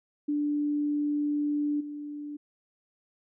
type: tone with level steps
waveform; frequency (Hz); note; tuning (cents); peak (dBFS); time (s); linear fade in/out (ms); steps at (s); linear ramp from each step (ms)
sine; 293.7; D4; 0; -25 / -35; 0.28-2.37; 10; 1.8; 10
effects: none